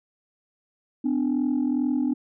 sine tone pair together, 252.8 / 295.2 Hz, B3 / D4, +41 / +9 cents, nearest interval minor third, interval 268 cents, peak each -22 / -23 dBFS, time 1.04-2.14 s, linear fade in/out 10 ms, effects tanh soft clip ceiling -17 dBFS

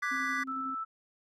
triangle chord, G# half-diminished seventh, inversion second, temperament equal, 1174.7 / 1480 / 1661.2 / 1975.5 Hz, D6 / F#6 / G#6 / B6, 0 / 0 / 0 / 0 cents, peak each -33 / -35 / -36 / -32 dBFS, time 0.02-0.44 s, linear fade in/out 10 ms
sine tone with tremolo, 264.8 Hz, C4, 21 cents sharp, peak -38 dBFS, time 0.11-0.75 s, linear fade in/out 10 ms, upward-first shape square, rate 11 Hz, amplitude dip 30%
sine tone, 1318.5 Hz, E6, in tune, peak -33 dBFS, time 0.47-0.85 s, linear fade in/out 20 ms
effects none

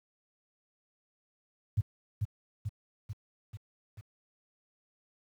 sine tone with echo, 103.83 Hz, G#2, in tune, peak -22 dBFS, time 1.77-1.81 s, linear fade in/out 10 ms, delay 440 ms, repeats 5, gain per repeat -4 dB, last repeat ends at 4.01 s, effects high-pass 60 Hz 12 dB/octave + 10-bit

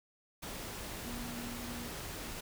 sine tone in noise, 239.1 Hz, A#3, 44 cents sharp, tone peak -43 dBFS, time 1.05-1.89 s, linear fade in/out 10 ms, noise pink, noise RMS -43 dBFS, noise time 0.42-2.41 s, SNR -3 dB, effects none

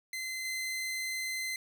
sawtooth tone with level steps, 2061 Hz, C7, 27 cents flat, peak -32 / -30 dBFS, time 0.13-1.56 s, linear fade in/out 2 ms, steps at 0.45 s, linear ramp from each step 2 ms, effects none

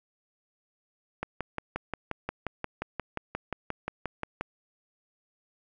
click train, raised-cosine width 0.5 ms, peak -16 dBFS, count 19, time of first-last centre 1.23-4.41 s, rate 5.66 Hz, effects none

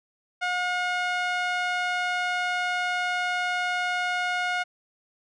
sawtooth tone with band-pass filter, 720 Hz, F#5, 47 cents flat, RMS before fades -27 dBFS, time 0.41-4.64 s, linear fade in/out 20 ms, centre 1700 Hz, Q 1.1, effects resampled to 24000 Hz

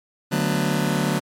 sawtooth chord, B minor seventh, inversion first, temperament just, 148.16 / 185.21 / 222.2 / 246.9 Hz, D3 / F#3 / A3 / B3, +16 / +2 / +17 / 0 cents, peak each -20 / -20 / -22 / -23 dBFS, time 0.31-1.2 s, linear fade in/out 20 ms, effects MP3 64 kbps

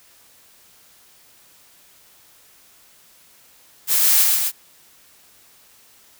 blue noise with echo, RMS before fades -17 dBFS, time 3.87-4.26 s, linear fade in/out 50 ms, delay 130 ms, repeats 2, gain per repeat -2 dB, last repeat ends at 4.52 s, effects white hiss -52 dBFS RMS until 6.19 s

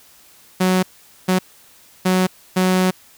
sawtooth tone bursts at uneven times, 185 Hz, F#3, in tune, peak -10 dBFS, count 4, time 0.6-0.83 / 1.28-1.39 / 2.05-2.27 / 2.56-2.91 s, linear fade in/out 10 ms, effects white hiss -49 dBFS RMS until 3.17 s

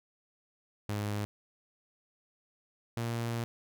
sawtooth tone pair in turn, 103.83 / 116.79 Hz, G#2 / A#2, 0 / +4 cents, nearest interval major second, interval 204 cents, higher second, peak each -28 dBFS, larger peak neither, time 0.89-1.25 / 2.97-3.44 s, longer second, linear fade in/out 0 ms, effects none

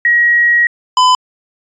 sine / square tone pair in turn, 1900 / 1008.3 Hz, A#6 / B5, +33 / +36 cents, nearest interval major seventh, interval 1097 cents, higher first, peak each -7 dBFS, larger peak neither, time 0.05-0.67 / 0.97-1.15 s, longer first, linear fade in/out 2 ms, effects resampled to 16000 Hz

